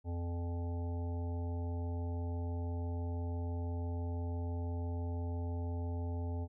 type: harmonic tone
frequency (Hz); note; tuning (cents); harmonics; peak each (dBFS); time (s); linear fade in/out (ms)
86; F2; -26; 1 / 3 / 5 / 7 / 9 / 10; -35 / -45 / -49 / -52 / -54 / -55; 0.04-6.48; 50
effects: none